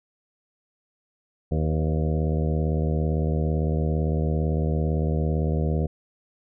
harmonic tone with a mistuned harmonic, 77.78 Hz, D#2, in tune, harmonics 1 / 2 / 3 / 4 / 5 / 6 / 7 / 8 / 9, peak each -24 / -25 / -32 / -36 / -34 / -34 / -37 / -40 / -40 dBFS, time 1.51-5.87 s, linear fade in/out 10 ms, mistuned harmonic 6, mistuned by +42 cents, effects none

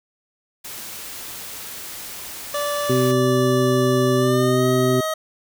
white noise, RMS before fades -34 dBFS, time 0.64-3.12 s, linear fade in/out 10 ms
25% pulse tone with pitch glide, 582 to 631 Hz, D5 to D#5, -16 to +24 cents, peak -18 dBFS, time 2.54-5.14 s, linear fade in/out 5 ms, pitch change +140 cents, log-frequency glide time 4.17-4.66 s
harmonic tone, 127.7 Hz, C3, 42 cents flat, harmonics 1 / 2 / 3, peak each -21 / -21 / -19 dBFS, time 2.89-5.01 s, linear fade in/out 10 ms
effects none

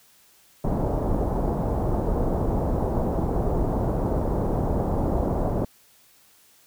pink low-pass noise, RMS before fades -24 dBFS, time 0.64-5.65 s, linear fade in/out 5 ms, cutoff 830 Hz, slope 24 dB/octave, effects white hiss -57 dBFS RMS until 6.66 s

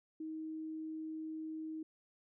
sine tone, 315.7 Hz, D#4, 25 cents sharp, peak -40 dBFS, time 0.2-1.83 s, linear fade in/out 5 ms, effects none

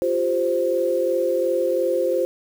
sine chord, F suspended second, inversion none, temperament equal, 349.2 / 392 / 523.3 Hz, F4 / G4 / C5, 0 / 0 / 0 cents, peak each -24 / -26 / -20 dBFS, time 0.02-2.25 s, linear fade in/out 0 ms, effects 7-bit

